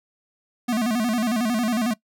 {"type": "tone with vibrato", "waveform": "square", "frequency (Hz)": 230, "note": "A#3", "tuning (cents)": -23, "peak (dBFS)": -21, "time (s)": [0.68, 1.94], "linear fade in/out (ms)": 10, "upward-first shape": "square", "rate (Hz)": 11, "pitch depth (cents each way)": 110, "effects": ["noise-tail reverb RT60 0.1 s tail -21 dB re dry"]}